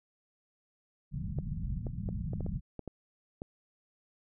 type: low-pass noise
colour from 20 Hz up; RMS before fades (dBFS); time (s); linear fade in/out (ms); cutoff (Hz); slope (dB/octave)
white; -36; 1.11-2.61; 50; 190; 48
type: clicks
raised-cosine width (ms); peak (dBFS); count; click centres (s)
2; -26; 9; 1.387 / 1.868 / 2.089 / 2.334 / 2.407 / 2.464 / 2.793 / 2.877 / 3.419
effects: none